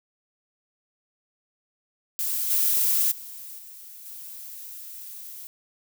violet noise with level steps, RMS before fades -27 / -22 / -40 / -44 / -40 dBFS, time 2.19-5.47 s, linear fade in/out 0 ms, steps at 2.5 / 3.11 / 3.58 / 4.05 s, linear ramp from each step 10 ms, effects none

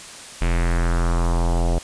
square tone with low-pass filter sweep, 42.73 Hz, F1, 37 cents flat, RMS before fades -19 dBFS, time 0.41-1.79 s, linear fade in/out 10 ms, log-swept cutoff 2500 to 650 Hz, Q 2.5, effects white hiss -38 dBFS RMS until 1.83 s + resampled to 22050 Hz

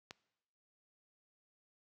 click, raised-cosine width 0.2 ms, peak -28 dBFS, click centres 0.109 s, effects noise-tail reverb RT60 0.9 s tail -20 dB re dry + high-pass 80 Hz 12 dB/octave

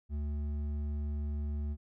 sine tone with hard clipping, 73.42 Hz, D2, in tune, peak -34 dBFS, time 0.09-1.77 s, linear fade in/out 50 ms, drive 7 dB, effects none

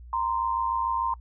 sine tone pair together, 932.3 / 1039.1 Hz, A#5 / C6, 0 / -12 cents, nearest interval major second, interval 188 cents, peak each -27 dBFS, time 0.13-1.14 s, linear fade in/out 2 ms, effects noise-tail reverb RT60 0.1 s tail -25 dB re dry + added 60 Hz sine -42 dBFS peak until 1.2 s

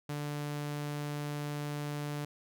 sawtooth tone, 146.8 Hz, D3, in tune, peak -31 dBFS, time 0.09-2.25 s, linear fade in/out 5 ms, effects none

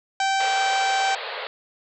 harmonic tone, 777 Hz, G5, 16 cents flat, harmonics 1 / 2 / 3 / 4 / 5 / 6 / 7 / 8 / 9 / 10, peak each -21 / -27 / -31 / -33 / -35 / -37 / -38 / -39 / -40 / -41 dBFS, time 0.2-1.15 s, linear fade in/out 2 ms
pink band-pass noise, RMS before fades -32 dBFS, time 0.4-1.47 s, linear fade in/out 0 ms, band 430 to 4500 Hz, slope 96 dB/octave
effects none

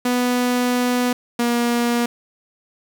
sawtooth tone pair in turn, 246.9 / 238.2 Hz, B3 / A#3, 0 / +38 cents, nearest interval minor second, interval 62 cents, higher first, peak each -13 dBFS, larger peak neither, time 0.05-1.13 / 1.39-2.06 s, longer first, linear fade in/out 5 ms, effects 7-bit

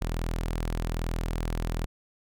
sawtooth tone, 41.2 Hz, E1, in tune, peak -24 dBFS, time 0.01-1.86 s, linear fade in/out 10 ms, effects none

